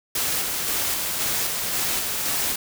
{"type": "noise with tremolo", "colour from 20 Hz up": "white", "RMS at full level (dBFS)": -24, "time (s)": [0.15, 2.56], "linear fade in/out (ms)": 5, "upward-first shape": "square", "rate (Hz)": 1.9, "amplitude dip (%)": 25, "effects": []}